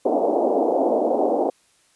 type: band-pass noise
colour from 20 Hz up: white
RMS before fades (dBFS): -20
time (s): 0.05-1.5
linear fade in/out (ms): 5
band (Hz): 250 to 760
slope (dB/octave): 48
effects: white hiss -60 dBFS RMS until 1.95 s + resampled to 24000 Hz